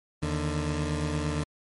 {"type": "tone pair together", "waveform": "20% pulse", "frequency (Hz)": [78.51, 148.4], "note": ["D#2", "D3"], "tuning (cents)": [16, 18], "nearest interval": "major seventh", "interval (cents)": 1102, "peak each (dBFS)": -25, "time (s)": [0.22, 1.44], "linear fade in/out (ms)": 10, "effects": ["MP3 48 kbps"]}